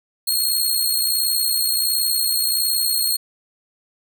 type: tone with amplitude modulation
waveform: 15% pulse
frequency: 4278 Hz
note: C8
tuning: 38 cents sharp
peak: -9 dBFS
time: 0.27-3.17 s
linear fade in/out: 10 ms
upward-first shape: sine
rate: 61.4 Hz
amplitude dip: 45%
effects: none